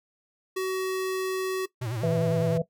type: tone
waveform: square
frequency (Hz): 376.3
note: F#4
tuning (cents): +29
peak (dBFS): -27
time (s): 0.56-1.66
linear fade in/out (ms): 10
type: tone with vibrato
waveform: square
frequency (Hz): 116.8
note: A#2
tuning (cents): +4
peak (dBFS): -30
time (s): 1.81-2.58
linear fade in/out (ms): 10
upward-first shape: sine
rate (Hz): 9.9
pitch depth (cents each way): 160
type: harmonic tone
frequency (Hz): 164.81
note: E3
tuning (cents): 0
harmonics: 1 / 3 / 4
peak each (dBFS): -26 / -26 / -30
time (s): 2.03-2.62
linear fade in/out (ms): 5
effects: noise-tail reverb RT60 0.1 s tail -17 dB re dry